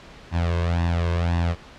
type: tone with flanger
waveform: sawtooth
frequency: 85.4 Hz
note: F2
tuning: 38 cents flat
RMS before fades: -22 dBFS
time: 0.31-1.56 s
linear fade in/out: 50 ms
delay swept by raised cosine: 1.1 to 1.92 ms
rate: 1.9 Hz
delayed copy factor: +0.75
effects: pink hiss -44 dBFS RMS until 1.78 s + low-pass 4000 Hz 12 dB/octave